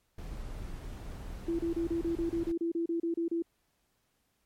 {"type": "noise", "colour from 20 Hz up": "brown", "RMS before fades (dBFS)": -41, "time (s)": [0.18, 2.52], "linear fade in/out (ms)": 5}
{"type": "tone bursts", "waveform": "sine", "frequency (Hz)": 335.3, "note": "E4", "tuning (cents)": 30, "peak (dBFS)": -28, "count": 14, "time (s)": [1.48, 3.423], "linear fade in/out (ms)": 5, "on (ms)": 110, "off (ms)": 31}
{"effects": ["pink hiss -75 dBFS RMS until 4.45 s", "MP3 64 kbps"]}